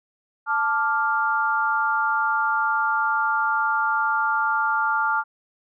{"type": "chord", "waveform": "sine", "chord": "D minor", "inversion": "second", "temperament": "equal", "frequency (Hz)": [880, 1174.7, 1396.9], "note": ["A5", "D6", "F6"], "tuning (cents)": [0, 0, 0], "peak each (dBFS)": [-24, -26, -22], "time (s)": [0.46, 5.24], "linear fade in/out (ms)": 50, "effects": []}